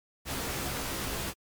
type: noise with comb filter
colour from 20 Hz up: pink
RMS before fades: -34 dBFS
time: 0.25-1.34 s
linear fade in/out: 50 ms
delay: 15 ms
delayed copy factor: +0.7
effects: MP3 96 kbps